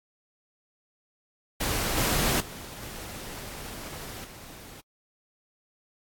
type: noise with level steps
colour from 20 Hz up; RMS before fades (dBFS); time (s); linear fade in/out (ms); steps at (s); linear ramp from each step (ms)
pink; -28 / -25 / -42 / -40 / -46; 1.6-4.81; 10; 1.97 / 2.4 / 2.82 / 4.24; 5
effects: AAC 64 kbps